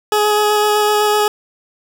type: tone with vibrato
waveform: 20% pulse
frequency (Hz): 420.3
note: G#4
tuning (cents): +21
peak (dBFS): -7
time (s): 0.12-1.28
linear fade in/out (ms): 2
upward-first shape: square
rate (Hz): 7.9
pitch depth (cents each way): 8
effects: 7-bit